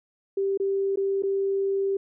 sine tone with dropouts, 392 Hz, G4, in tune, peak -22 dBFS, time 0.37-1.97 s, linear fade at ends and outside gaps 5 ms, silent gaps 0.575-0.599 / 0.959-0.972 / 1.224-1.234 s, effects none

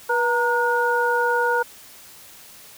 sine tone cluster, 484.7 / 927 / 1445 Hz, B4 / A#5 / F#6, -32 / -10 / -41 cents, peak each -22 / -22 / -22 dBFS, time 0.09-1.63 s, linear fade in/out 10 ms, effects white hiss -45 dBFS RMS until 2.77 s

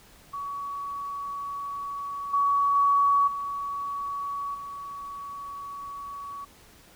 sine tone with level steps, 1128 Hz, C#6, 30 cents sharp, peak -31 / -20 / -18 / -29 / -35 dBFS, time 0.33-6.45 s, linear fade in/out 10 ms, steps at 2.33 / 2.75 / 3.27 / 4.54 s, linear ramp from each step 10 ms, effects pink hiss -54 dBFS RMS until 6.95 s

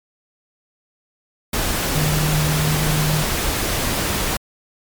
sine tone in noise, 152.7 Hz, D#3, 32 cents flat, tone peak -18 dBFS, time 1.95-3.23 s, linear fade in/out 5 ms, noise pink, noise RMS -21 dBFS, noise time 1.53-4.37 s, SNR 0 dB, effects MP3 96 kbps

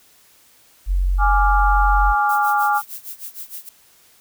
sine tone, 45.79 Hz, F#1, 17 cents flat, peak -15 dBFS, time 0.86-2.15 s, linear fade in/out 50 ms
sine chord, D diminished, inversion second, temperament equal, 830.6 / 1174.7 / 1396.9 Hz, Ab5 / D6 / F6, 0 / 0 / 0 cents, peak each -17 / -21 / -21 dBFS, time 1.18-2.82 s, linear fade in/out 50 ms
violet noise with tremolo, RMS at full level -31 dBFS, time 2.29-3.69 s, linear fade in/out 2 ms, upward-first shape sine, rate 6.5 Hz, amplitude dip 90%
effects white hiss -53 dBFS RMS until 4.2 s

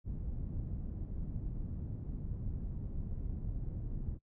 pink low-pass noise, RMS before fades -39 dBFS, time 0.04-4.19 s, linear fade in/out 50 ms, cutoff 160 Hz, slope 12 dB/octave, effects noise-tail reverb RT60 0.1 s tail -23 dB re dry

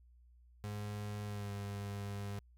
35% pulse tone with pitch glide, 103.83 to 100.87 Hz, G#2 to G2, 0 to +50 cents, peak -38 dBFS, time 0.64-2.39 s, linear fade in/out 0 ms, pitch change -50 cents, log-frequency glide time 1.25-1.52 s, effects added 60 Hz sine -60 dBFS peak until 2.57 s

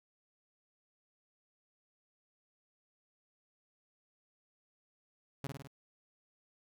sawtooth tone with echo, 138.59 Hz, C#3, in tune, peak -33 dBFS, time 5.44-5.47 s, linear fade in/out 0 ms, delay 51 ms, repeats 4, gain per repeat -3 dB, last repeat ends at 5.674 s, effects none

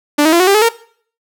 sawtooth tone with pitch steps, 293.7 / 316.6 / 341.3 / 367.9 / 396.6 / 427.5 / 460.9 Hz, D4 / D#4 / F4 / F#4 / G4 / A4 / A#4, 0 / +30 / -40 / -10 / +20 / -50 / -20 cents, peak -4 dBFS, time 0.18-0.691 s, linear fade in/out 10 ms, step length 73 ms, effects noise-tail reverb RT60 0.5 s tail -18 dB re dry

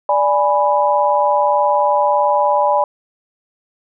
sine chord, G# diminished, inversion second, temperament equal, 587.3 / 830.6 / 987.8 Hz, D5 / G#5 / B5, 0 / 0 / 0 cents, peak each -16 dBFS, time 0.09-2.84 s, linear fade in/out 2 ms, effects none

